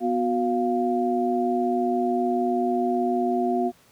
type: tone cluster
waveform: sine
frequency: 246.6 / 365.2 / 700 Hz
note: B3 / F#4 / F5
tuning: -2 / -23 / +4 cents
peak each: -25 dBFS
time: 0-3.72 s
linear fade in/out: 50 ms
effects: pink hiss -57 dBFS RMS until 3.91 s + high-pass 80 Hz 12 dB/octave